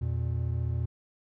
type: tone pair together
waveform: triangle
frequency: 83.86 / 118.6 Hz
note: E2 / A#2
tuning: +30 / +30 cents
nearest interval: tritone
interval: 600 cents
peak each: -28 / -28 dBFS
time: 0.01-0.86 s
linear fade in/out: 10 ms
effects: none